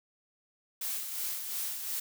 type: noise with tremolo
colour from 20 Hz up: blue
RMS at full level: -34 dBFS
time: 0.81-2 s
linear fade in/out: 5 ms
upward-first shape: sine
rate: 2.8 Hz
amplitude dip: 45%
effects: none